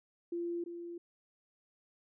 sine tone with echo, 343.7 Hz, F4, 28 cents flat, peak -34 dBFS, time 0.32-0.64 s, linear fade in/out 5 ms, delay 340 ms, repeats 1, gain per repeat -7 dB, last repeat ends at 0.98 s, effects none

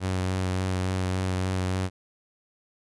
sawtooth tone with vibrato, 93 Hz, F#2, 9 cents sharp, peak -21 dBFS, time 0-1.9 s, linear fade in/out 50 ms, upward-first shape sine, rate 3.5 Hz, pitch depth 17 cents each way, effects resampled to 24000 Hz

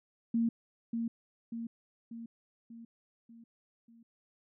sine tone with echo, 230.8 Hz, A#3, 17 cents flat, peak -26 dBFS, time 0.34-0.49 s, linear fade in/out 5 ms, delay 590 ms, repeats 6, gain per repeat -5 dB, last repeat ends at 4.03 s, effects none

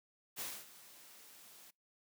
white noise with ADSR envelope, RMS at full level -41 dBFS, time 0.36-1.71 s, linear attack 39 ms, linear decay 250 ms, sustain -17 dB, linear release 11 ms, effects noise-tail reverb RT60 0.2 s tail -26 dB re dry + high-pass 150 Hz 12 dB/octave

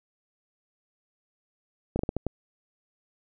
slowing click train, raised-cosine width 2 ms, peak -14 dBFS, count 6, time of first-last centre 1.96-2.267 s, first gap 32 ms, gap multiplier 1.33, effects none

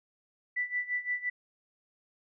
sine tone with tremolo, 1975.5 Hz, B6, in tune, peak -27 dBFS, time 0.56-1.3 s, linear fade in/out 10 ms, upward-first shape sine, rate 5.8 Hz, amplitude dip 85%, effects none

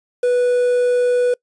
triangle tone with quantisation, 491.9 Hz, B4, 7 cents flat, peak -11 dBFS, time 0.23-1.34 s, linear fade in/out 5 ms, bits 6, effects noise-tail reverb RT60 0.1 s tail -25 dB re dry + resampled to 22050 Hz

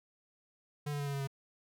square tone with pitch steps, 146.83 / 144.81 / 142.81 / 140.85 / 138.91 / 137 Hz, D3 / D3 / D3 / C#3 / C#3 / C#3, 0 / -24 / -48 / +28 / +4 / -20 cents, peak -35 dBFS, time 0.86-1.274 s, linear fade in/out 10 ms, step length 69 ms, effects none

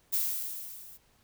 violet noise with level ramp, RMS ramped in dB -27 to -51 dBFS, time 0.12-0.98 s, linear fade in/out 20 ms, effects pink hiss -66 dBFS RMS until 1.23 s

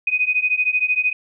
sine beating tone pair, 2490 / 2503 Hz, D#7 / D#7, +1 / +10 cents, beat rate 13 Hz, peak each -20 / -19 dBFS, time 0.07-1.13 s, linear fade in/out 5 ms, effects none

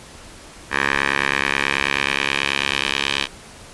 10% pulse tone with band-pass filter sweep, 69.3 Hz, C#2, in tune, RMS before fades -21 dBFS, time 0.7-3.28 s, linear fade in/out 50 ms, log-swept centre 1800 to 3100 Hz, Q 2.1, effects pink hiss -41 dBFS RMS until 3.73 s + resampled to 24000 Hz

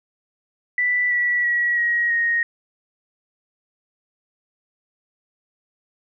sine tone with pitch steps, 1975.5 / 1948.3 / 1921.5 / 1895 / 1868.9 Hz, B6 / B6 / B6 / A#6 / A#6, 0 / -24 / -48 / +28 / +4 cents, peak -17 dBFS, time 0.78-2.43 s, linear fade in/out 2 ms, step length 330 ms, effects none

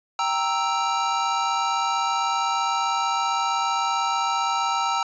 square chord, E diminished, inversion first, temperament equal, 784 / 932.3 / 1318.5 Hz, G5 / Bb5 / E6, 0 / 0 / 0 cents, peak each -28 / -26 / -26 dBFS, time 0.19-5.03 s, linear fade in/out 2 ms, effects resampled to 16000 Hz

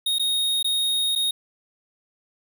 square tone with dropouts, 3729 Hz, A#7, in tune, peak -21 dBFS, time 0.06-1.31 s, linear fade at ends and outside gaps 5 ms, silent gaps 0.185-0.195 / 0.628-0.644 / 1.153-1.158 s, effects none

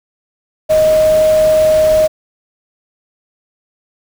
sine tone in noise, 624 Hz, D#5, 5 cents sharp, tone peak -7 dBFS, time 0.69-2.08 s, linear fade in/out 20 ms, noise pink, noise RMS -25 dBFS, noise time 0.69-2.08 s, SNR +15 dB, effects none

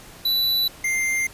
square tone pair in turn, 3963 / 2099 Hz, B7 / C7, +5 / +5 cents, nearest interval major seventh, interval 1100 cents, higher first, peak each -19 / -21 dBFS, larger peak first, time 0.25-0.68 / 0.84-1.27 s, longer neither, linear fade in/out 5 ms, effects pink hiss -44 dBFS RMS until 1.33 s + resampled to 32000 Hz

